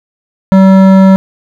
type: tone with hard clipping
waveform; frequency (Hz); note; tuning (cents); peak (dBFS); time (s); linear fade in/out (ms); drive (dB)
sine; 191.3; G3; -42; -3; 0.52-1.16; 0; 13
effects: none